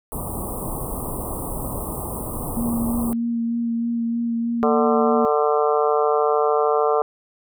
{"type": "band-stop noise", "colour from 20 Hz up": "pink", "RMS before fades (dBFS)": -28, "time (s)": [0.12, 3.13], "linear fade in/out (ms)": 0, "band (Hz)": [1200, 8400], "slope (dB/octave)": 96}
{"type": "tone with vibrato", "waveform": "sine", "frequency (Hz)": 233.1, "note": "A#3", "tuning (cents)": 0, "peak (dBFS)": -20, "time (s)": [2.57, 5.25], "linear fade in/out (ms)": 0, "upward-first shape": "sine", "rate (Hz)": 3.2, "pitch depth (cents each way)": 15}
{"type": "harmonic tone", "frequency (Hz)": 148.9, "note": "D3", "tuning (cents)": 24, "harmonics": [3, 4, 5, 6, 7, 8, 9], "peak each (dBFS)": [-19, -24, -23, -33, -27, -25, -31], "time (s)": [4.63, 7.02], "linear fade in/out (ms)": 0}
{"effects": []}